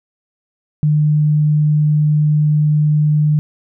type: tone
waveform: sine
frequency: 150.8 Hz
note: D3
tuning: 46 cents sharp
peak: -10 dBFS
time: 0.83-3.39 s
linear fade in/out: 0 ms
effects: none